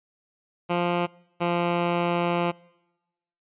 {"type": "tone pair in turn", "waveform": "10% pulse", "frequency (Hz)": [174.61, 173.2], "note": ["F3", "F3"], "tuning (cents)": [0, -14], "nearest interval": "unison", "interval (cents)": 14, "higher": "first", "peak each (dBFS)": -14, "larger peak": "neither", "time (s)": [[0.69, 1.07], [1.4, 2.52]], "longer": "second", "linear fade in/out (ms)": 20, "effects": ["noise-tail reverb RT60 1.0 s tail -25 dB re dry", "resampled to 8000 Hz"]}